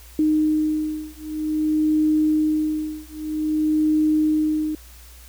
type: beating tone pair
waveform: sine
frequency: 307.9 / 308.42 Hz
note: D#4 / D#4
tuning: -18 / -15 cents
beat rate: 0.52 Hz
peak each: -21 dBFS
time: 0.19-4.75 s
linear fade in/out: 2 ms
effects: added 60 Hz sine -43 dBFS peak until 5.28 s + white hiss -48 dBFS RMS until 5.28 s